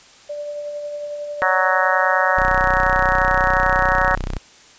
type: tone with tremolo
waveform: sine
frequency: 587.3 Hz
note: D5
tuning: in tune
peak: -24 dBFS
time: 0.29-2.41 s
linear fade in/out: 10 ms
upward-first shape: triangle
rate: 11 Hz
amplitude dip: 35%
type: harmonic tone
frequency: 185.8 Hz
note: F#3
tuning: 7 cents sharp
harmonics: 3 / 4 / 5 / 6 / 7 / 8 / 9 / 10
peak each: -23 / -23 / -23 / -23 / -23 / -23 / -23 / -23 dBFS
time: 1.42-4.15 s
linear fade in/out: 0 ms
type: tone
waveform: sawtooth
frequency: 31.3 Hz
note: B0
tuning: 24 cents sharp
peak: -19 dBFS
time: 2.37-4.38 s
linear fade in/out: 10 ms
effects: white hiss -47 dBFS RMS until 4.78 s + resampled to 16000 Hz